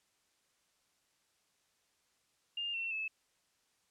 sine tone with pitch steps, 2811 / 2707 / 2608 Hz, F7 / E7 / E7, +11 / +45 / -19 cents, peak -35 dBFS, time 2.57-3.08 s, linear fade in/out 5 ms, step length 170 ms, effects white hiss -75 dBFS RMS until 3.9 s + low-pass 9000 Hz 12 dB/octave

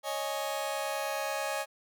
sawtooth chord, C# suspended second, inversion none, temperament just, 554.4 / 623.7 / 831.5 Hz, C#5 / D#5 / G#5, 0 / +4 / +2 cents, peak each -32 dBFS, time 0.03-1.66 s, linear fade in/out 50 ms, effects none

